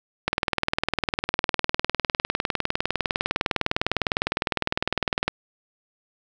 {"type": "click train", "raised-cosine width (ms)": 0.3, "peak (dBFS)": -5, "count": 100, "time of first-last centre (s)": [0.28, 5.28], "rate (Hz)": 19.8, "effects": []}